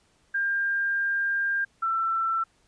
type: tone pair in turn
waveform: sine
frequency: 1600 / 1338.5 Hz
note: G6 / E6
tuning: +35 / +26 cents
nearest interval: minor third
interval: 309 cents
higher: first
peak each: -23 dBFS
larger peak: neither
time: 0.34-1.65 / 1.82-2.44 s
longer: first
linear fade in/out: 10 ms
effects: pink hiss -65 dBFS RMS until 2.67 s + resampled to 22050 Hz